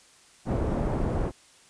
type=low-pass noise; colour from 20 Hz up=pink; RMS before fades=-27 dBFS; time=0.45-1.32 s; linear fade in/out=50 ms; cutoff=670 Hz; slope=12 dB/octave; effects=white hiss -56 dBFS RMS until 1.69 s + resampled to 22050 Hz